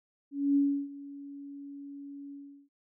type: tone with ADSR envelope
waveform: sine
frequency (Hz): 281.7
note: C#4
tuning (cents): +28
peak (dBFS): -21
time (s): 0.31-2.69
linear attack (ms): 250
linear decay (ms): 320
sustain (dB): -20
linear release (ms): 370
effects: none